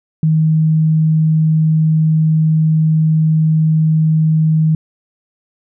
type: tone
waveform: sine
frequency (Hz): 157.7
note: D#3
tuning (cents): +24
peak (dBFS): -9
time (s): 0.23-4.75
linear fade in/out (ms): 2
effects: none